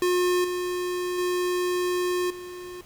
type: tone with level steps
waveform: square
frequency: 359 Hz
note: F4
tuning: 48 cents sharp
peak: -21 / -27 / -24 / -37 dBFS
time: 0.02-2.81 s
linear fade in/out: 2 ms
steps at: 0.44 / 1.18 / 2.3 s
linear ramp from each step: 5 ms
effects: pink hiss -52 dBFS RMS until 2.85 s